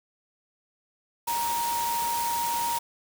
sine tone in noise, 939 Hz, A#5, 12 cents sharp, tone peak -26 dBFS, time 1.27-2.79 s, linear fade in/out 10 ms, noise white, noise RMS -33 dBFS, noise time 1.27-2.79 s, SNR +4 dB, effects none

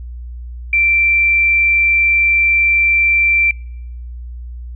sine tone, 2349 Hz, D7, in tune, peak -10 dBFS, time 0.73-3.51 s, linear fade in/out 2 ms, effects noise-tail reverb RT60 0.8 s tail -26 dB re dry + added 60 Hz sine -26 dBFS peak until 4.75 s

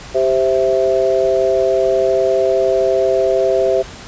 sine chord, C major, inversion second, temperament equal, 392 / 523.3 / 659.3 Hz, G4 / C5 / E5, 0 / 0 / 0 cents, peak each -16 dBFS, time 0.14-3.83 s, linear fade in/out 20 ms, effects pink hiss -34 dBFS RMS until 4.07 s + resampled to 16000 Hz

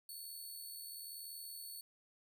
5% pulse tone with amplitude modulation, 4435 Hz, C#8, in tune, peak -38 dBFS, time 0.09-1.81 s, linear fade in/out 2 ms, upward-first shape sine, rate 80.9 Hz, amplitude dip 40%, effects none

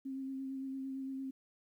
sine tone with vibrato, 267.3 Hz, C4, 37 cents sharp, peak -38 dBFS, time 0.05-1.31 s, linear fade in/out 10 ms, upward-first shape sine, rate 8.8 Hz, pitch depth 17 cents each way, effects 12-bit

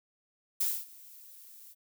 violet noise with ADSR envelope, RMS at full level -28 dBFS, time 0.6-1.75 s, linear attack 9 ms, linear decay 240 ms, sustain -24 dB, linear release 38 ms, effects none

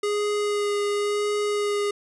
square tone with vibrato, 412.4 Hz, G#4, 12 cents flat, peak -23 dBFS, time 0.03-1.91 s, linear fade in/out 5 ms, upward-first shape sine, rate 0.94 Hz, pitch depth 12 cents each way, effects resampled to 24000 Hz

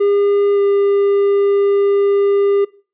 triangle tone with pitch glide, 404.6 to 400.9 Hz, G#4 to G4, -45 to +39 cents, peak -9 dBFS, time 0-2.65 s, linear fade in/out 10 ms, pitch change -16 cents, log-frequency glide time 0.54-0.59 s, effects noise-tail reverb RT60 0.4 s tail -21 dB re dry + resampled to 8000 Hz

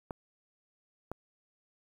clicks, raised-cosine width 1 ms, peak -23 dBFS, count 2, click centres 0.108 / 1.116 s, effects 9-bit

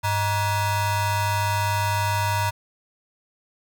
40% pulse ring-modulated tone, 523.3 Hz, C5, in tune, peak -17 dBFS, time 0.03-2.51 s, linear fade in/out 20 ms, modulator 423 Hz, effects none

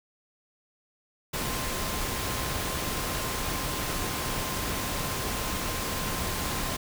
sine tone in noise, 1046.5 Hz, C6, in tune, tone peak -40 dBFS, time 1.33-6.77 s, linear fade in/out 10 ms, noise pink, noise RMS -31 dBFS, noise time 1.33-6.77 s, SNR -12 dB, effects none

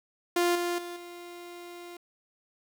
sawtooth tone with level steps, 349.2 Hz, F4, in tune, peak -19 / -24 / -33 / -38 dBFS, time 0.36-1.97 s, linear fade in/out 5 ms, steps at 0.55 / 0.78 / 0.96 s, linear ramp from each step 5 ms, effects 9-bit

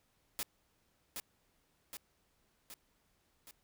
white noise with echo, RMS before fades -38 dBFS, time 0.39-0.43 s, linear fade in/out 0 ms, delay 770 ms, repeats 4, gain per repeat -4 dB, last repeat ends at 3.51 s, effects pink hiss -75 dBFS RMS until 3.63 s

